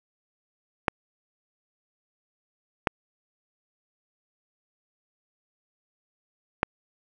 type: clicks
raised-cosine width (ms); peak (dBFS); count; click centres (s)
0.5; -5; 3; 0.882 / 2.872 / 6.631
effects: none